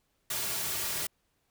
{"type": "noise with comb filter", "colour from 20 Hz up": "white", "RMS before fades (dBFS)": -33, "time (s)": [0.3, 1.07], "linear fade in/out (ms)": 5, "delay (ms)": 3.9, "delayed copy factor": -0.6, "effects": ["pink hiss -75 dBFS RMS until 1.5 s"]}